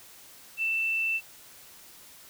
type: tone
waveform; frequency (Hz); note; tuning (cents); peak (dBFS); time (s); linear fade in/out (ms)
sine; 2666; E7; +19; -25; 0.57-1.21; 50
effects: white hiss -51 dBFS RMS until 2.29 s